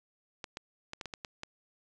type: clicks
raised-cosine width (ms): 0.2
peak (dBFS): -22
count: 8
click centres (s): 0.442 / 0.571 / 0.934 / 1.012 / 1.057 / 1.138 / 1.248 / 1.434
effects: resampled to 22050 Hz